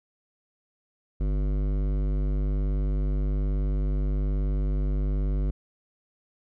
sine tone with hard clipping, 49.42 Hz, G1, 15 cents sharp, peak -25 dBFS, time 1.2-5.51 s, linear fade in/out 10 ms, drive 15 dB, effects none

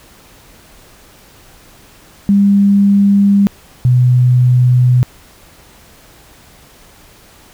sine tone pair in turn, 200.2 / 124.89 Hz, G3 / B2, +37 / +20 cents, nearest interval minor sixth, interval 817 cents, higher first, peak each -6 dBFS, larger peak neither, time 2.29-3.47 / 3.85-5.03 s, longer neither, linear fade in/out 0 ms, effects pink hiss -43 dBFS RMS until 7.53 s

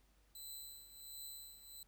5% pulse tone with tremolo, 4014 Hz, B7, 27 cents sharp, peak -40 dBFS, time 0.35-1.83 s, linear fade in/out 2 ms, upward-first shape triangle, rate 1.4 Hz, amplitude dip 75%, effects added 50 Hz sine -70 dBFS peak until 1.87 s + pink hiss -75 dBFS RMS until 1.87 s

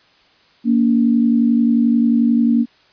sine tone pair together, 233.1 / 284.4 Hz, A#3 / C#4, 0 / +45 cents, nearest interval minor third, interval 345 cents, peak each -12 / -18 dBFS, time 0.64-2.66 s, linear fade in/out 50 ms, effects white hiss -53 dBFS RMS until 2.92 s + resampled to 11025 Hz

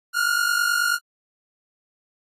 45% pulse tone pair together, 1396.9 / 1446.2 Hz, F6 / F#6, 0 / -40 cents, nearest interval minor second, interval 60 cents, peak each -22 / -22 dBFS, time 0.13-0.99 s, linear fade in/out 50 ms, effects AAC 48 kbps

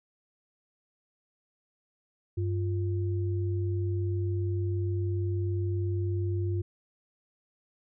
sine tone pair together, 97.37 / 349.2 Hz, G2 / F4, -11 / 0 cents, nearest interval octave + minor seventh, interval 2211 cents, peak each -27 / -35 dBFS, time 2.37-6.62 s, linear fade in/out 10 ms, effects none

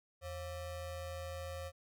square ring-modulated tone, 311.1 Hz, D#4, in tune, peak -39 dBFS, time 0.21-1.72 s, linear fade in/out 50 ms, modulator 228 Hz, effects none

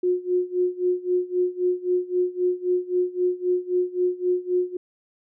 sine tone with tremolo, 360.9 Hz, F#4, 43 cents flat, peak -17 dBFS, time 0.03-4.77 s, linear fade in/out 5 ms, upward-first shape sine, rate 3.8 Hz, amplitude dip 90%, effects none

